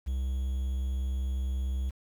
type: tone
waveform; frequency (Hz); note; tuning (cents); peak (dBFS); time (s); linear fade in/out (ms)
triangle; 65.41; C2; 0; -26; 0.06-1.91; 20
effects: 9-bit

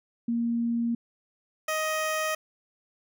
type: tone pair in turn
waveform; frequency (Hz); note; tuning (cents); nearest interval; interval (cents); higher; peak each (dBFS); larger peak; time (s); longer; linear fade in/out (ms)
sine / 15% pulse; 234 / 626.2; A#3 / D#5; +7 / +11; octave + perfect fourth; 1704; second; -24 / -20; second; 0.28-0.95 / 1.68-2.35; neither; 5
effects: none

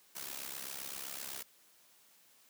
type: noise with amplitude modulation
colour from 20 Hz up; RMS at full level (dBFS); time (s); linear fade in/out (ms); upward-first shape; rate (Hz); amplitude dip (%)
white; -40; 0.15-1.43; 10; sine; 67.8; 80
effects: white hiss -65 dBFS RMS until 2.49 s + high-pass 150 Hz 12 dB/octave

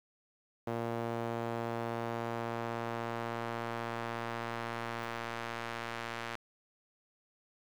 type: tone with band-pass filter sweep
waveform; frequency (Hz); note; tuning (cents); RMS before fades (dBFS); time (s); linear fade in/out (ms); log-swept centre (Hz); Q
sawtooth; 116.4; A#2; -2; -38; 0.67-6.36; 5; 580 to 1800; 0.82
effects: 9-bit

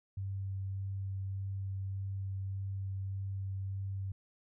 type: tone with vibrato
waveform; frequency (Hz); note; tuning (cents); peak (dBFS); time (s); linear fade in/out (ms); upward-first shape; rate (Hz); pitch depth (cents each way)
sine; 97; G2; -18; -35; 0.17-4.12; 5; sine; 1.7; 9
effects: none

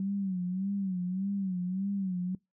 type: tone with vibrato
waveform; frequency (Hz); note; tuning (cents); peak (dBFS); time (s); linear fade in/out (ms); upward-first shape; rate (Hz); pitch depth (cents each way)
sine; 189.2; F#3; +39; -29; 0-2.35; 2; sine; 1.7; 100
effects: noise-tail reverb RT60 0.2 s tail -25 dB re dry

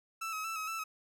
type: tone with vibrato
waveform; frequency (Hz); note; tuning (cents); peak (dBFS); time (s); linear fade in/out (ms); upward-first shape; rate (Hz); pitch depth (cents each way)
30% pulse; 1300; E6; -24; -33; 0.21-0.84; 10; square; 4.3; 33
effects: none

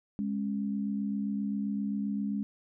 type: tone pair together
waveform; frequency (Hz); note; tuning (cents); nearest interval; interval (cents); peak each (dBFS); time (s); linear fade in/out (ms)
sine; 205.8 / 273.4; G#3 / C#4; -16 / -24; perfect fourth; 492; -30 / -36; 0.19-2.43; 0
effects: none

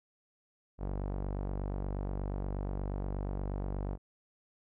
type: tone with low-pass filter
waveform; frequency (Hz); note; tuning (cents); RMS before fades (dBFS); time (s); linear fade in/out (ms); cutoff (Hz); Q
sawtooth; 48.39; G1; -22; -36; 0.78-3.98; 50; 790; 1.1
effects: none

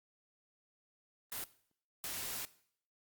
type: noise bursts at uneven times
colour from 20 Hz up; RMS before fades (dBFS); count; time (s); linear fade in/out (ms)
white; -41; 2; 1.32-1.44 / 2.04-2.45; 0
effects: noise-tail reverb RT60 0.6 s tail -18 dB re dry + Opus 32 kbps

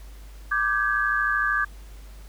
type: tone cluster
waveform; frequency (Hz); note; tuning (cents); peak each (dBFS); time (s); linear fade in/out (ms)
sine; 1178 / 1561 / 1674; D6 / G6 / G#6; +5 / -8 / +13; -25; 0.51-1.65; 10
effects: added 50 Hz sine -40 dBFS peak until 2.28 s + pink hiss -53 dBFS RMS until 2.28 s

